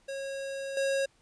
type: tone with level steps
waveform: square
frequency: 546 Hz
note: C#5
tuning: 26 cents flat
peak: -35 / -27 dBFS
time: 0.08-1.06 s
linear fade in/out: 10 ms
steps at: 0.77 s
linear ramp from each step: 2 ms
effects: pink hiss -66 dBFS RMS until 1.21 s + resampled to 22050 Hz